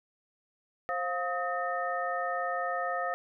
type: tone cluster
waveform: sine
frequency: 529 / 705 / 1265 / 1821 Hz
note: C5 / F5 / D#6 / A#6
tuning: +19 / +16 / +28 / -41 cents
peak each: -36 / -33 / -34 / -37 dBFS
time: 0.89-3.14 s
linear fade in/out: 0 ms
effects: none